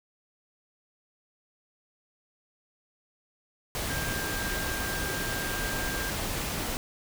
sine tone in noise, 1594 Hz, G6, 28 cents sharp, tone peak -35 dBFS, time 3.9-6.1 s, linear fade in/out 0 ms, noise pink, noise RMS -32 dBFS, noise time 3.75-6.77 s, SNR -6 dB, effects none

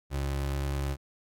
30% pulse tone, 69.3 Hz, C#2, in tune, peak -26 dBFS, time 0.1-0.97 s, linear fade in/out 50 ms, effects AAC 64 kbps

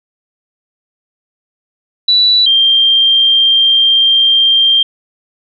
sine tone pair in turn, 3951 / 3179 Hz, B7 / G7, 0 / +24 cents, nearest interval major third, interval 376 cents, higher first, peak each -6 dBFS, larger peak neither, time 2.08-2.46 / 2.46-4.83 s, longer second, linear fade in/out 5 ms, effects none

